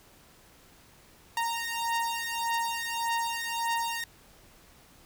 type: beating tone pair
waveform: sawtooth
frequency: 926 / 927.7 Hz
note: A#5 / A#5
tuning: -12 / -9 cents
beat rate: 1.7 Hz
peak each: -28 dBFS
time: 1.37-4.04 s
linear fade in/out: 2 ms
effects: pink hiss -57 dBFS RMS until 5.05 s